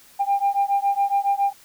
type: beating tone pair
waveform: sine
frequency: 795 / 802.2 Hz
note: G5 / G5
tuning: +24 / +40 cents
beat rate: 7.2 Hz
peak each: -20 dBFS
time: 0.19-1.53 s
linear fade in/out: 20 ms
effects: tanh soft clip ceiling -13 dBFS + white hiss -51 dBFS RMS until 1.64 s